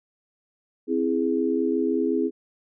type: chord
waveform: sine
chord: C augmented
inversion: none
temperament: equal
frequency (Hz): 261.6 / 329.6 / 415.3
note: C4 / E4 / G#4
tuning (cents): 0 / 0 / 0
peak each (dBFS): -25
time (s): 0.87-2.31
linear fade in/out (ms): 50
effects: none

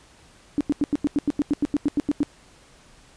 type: tone bursts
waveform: sine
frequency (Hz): 290.9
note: D4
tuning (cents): -16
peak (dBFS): -17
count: 15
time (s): 0.58-2.231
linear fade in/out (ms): 0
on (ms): 27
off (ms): 89
effects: pink hiss -53 dBFS RMS until 3.16 s + resampled to 22050 Hz

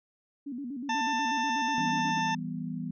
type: tone with vibrato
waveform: sine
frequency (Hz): 261.6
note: C4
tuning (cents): 0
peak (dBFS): -34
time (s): 0.46-2.19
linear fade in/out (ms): 10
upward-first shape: square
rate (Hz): 8.2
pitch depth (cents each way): 140
type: harmonic tone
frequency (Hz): 890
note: A5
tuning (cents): +20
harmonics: 1 / 2 / 3 / 4 / 6 / 7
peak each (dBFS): -28 / -34 / -38 / -40 / -44 / -45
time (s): 0.89-2.35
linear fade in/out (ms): 5
type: chord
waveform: sine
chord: E minor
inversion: none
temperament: equal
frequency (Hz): 164.81 / 196 / 246.9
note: E3 / G3 / B3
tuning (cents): 0 / 0 / 0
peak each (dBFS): -36 / -38 / -36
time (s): 1.78-2.91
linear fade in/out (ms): 2
effects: none

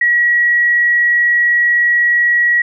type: tone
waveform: sine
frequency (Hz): 1917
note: A#6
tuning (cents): +48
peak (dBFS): -9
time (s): 0.01-2.62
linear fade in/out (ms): 5
effects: none

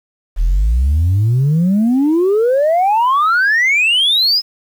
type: exponential sweep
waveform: sine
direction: up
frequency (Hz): 37.25 to 5200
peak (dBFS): -8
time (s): 0.36-4.42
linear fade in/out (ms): 50
effects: tanh soft clip ceiling -8 dBFS + 7-bit

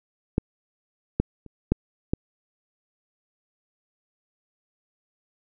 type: clicks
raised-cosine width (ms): 3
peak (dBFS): -7 / -7 / -30 / -6 / -9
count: 5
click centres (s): 0.381 / 1.2 / 1.463 / 1.72 / 2.135
effects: none

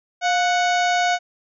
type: harmonic tone with a mistuned harmonic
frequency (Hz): 740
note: F#5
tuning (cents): 0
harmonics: 1 / 2 / 3 / 4 / 5 / 6 / 7 / 8 / 9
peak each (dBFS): -18 / -24 / -27 / -32 / -32 / -35 / -39 / -39 / -35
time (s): 0.21-1.19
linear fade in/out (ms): 50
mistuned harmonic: 1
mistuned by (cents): -75
effects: none

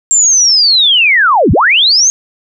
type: linear two-way sweep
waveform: sine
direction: down then up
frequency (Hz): 7459 to 57 to 6580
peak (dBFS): -5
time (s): 0.11-2.1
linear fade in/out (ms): 0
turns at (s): 1.52
effects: none

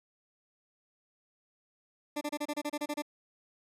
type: tone bursts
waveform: 20% pulse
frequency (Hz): 295.4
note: D4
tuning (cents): +10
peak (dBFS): -27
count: 11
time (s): 2.16-3.022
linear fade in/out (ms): 10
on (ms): 52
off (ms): 29
effects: resampled to 32000 Hz

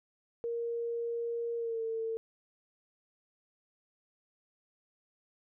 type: tone with pitch glide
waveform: sine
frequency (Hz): 467.7 to 450.5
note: A#4 to A4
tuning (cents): +6 to +41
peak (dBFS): -32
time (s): 0.44-2.17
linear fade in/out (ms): 0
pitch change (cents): -65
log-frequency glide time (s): 1.57-1.82
effects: none

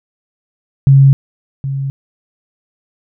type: tone with echo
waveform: sine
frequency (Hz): 136.8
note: C#3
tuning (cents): -23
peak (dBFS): -3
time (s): 0.87-1.13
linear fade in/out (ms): 0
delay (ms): 770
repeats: 1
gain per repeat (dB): -13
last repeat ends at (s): 1.9
effects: none

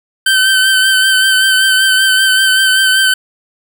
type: tone with vibrato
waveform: 25% pulse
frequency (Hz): 1539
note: G6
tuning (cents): -32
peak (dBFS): -4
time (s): 0.26-3.14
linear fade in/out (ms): 5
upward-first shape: sine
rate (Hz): 5.2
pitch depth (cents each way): 26
effects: none

